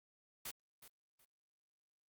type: noise with echo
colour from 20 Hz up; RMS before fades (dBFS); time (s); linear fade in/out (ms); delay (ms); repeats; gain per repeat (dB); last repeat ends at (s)
white; -45; 0.45-0.51; 5; 370; 2; -12; 1.25
effects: Opus 48 kbps